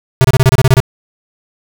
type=tone bursts; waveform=square; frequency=130.81 Hz; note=C3; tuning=in tune; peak=-5 dBFS; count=10; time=0.21-0.802 s; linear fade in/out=0 ms; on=34 ms; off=28 ms; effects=none